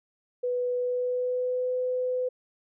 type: tone with pitch glide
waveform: sine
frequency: 493.9 to 504.3 Hz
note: B4 to B4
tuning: 0 to +36 cents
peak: -25 dBFS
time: 0.43-2.29 s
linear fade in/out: 10 ms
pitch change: +36 cents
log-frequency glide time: 0.76-1.75 s
effects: none